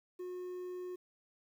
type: tone with quantisation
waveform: triangle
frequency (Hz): 362.1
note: F#4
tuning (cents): -37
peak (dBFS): -38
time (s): 0.19-0.96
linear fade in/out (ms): 10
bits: 11
effects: none